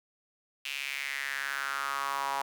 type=tone with high-pass filter sweep; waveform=sawtooth; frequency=138.59 Hz; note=C#3; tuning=in tune; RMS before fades=-34 dBFS; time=0.65-2.42 s; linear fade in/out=5 ms; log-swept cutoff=2700 to 890 Hz; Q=4.5; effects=none